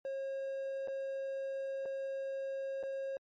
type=tone with dropouts; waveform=triangle; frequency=541 Hz; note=C#5; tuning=42 cents flat; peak=-34 dBFS; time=0.05-3.17 s; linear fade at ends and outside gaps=1 ms; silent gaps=0.875-0.882 / 1.855-1.858 / 2.829-2.835 s; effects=MP3 32 kbps

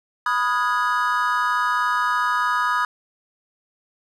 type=chord; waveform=triangle; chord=G# minor seventh; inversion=first; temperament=equal with one note detuned; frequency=987.8 / 1244.5 / 1442 / 1661.2 Hz; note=B5 / D#6 / F#6 / G#6; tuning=0 / 0 / -45 / 0 cents; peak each=-22 / -20 / -26 / -24 dBFS; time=0.26-2.85 s; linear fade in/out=2 ms; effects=none

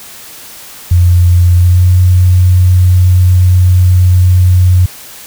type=tone with pitch glide; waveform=sine; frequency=88 to 90.84 Hz; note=F2 to F#2; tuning=+14 to -31 cents; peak=-3 dBFS; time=0.91-4.86 s; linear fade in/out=5 ms; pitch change=+55 cents; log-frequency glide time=1.54-1.94 s; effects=white hiss -31 dBFS RMS until 5.26 s

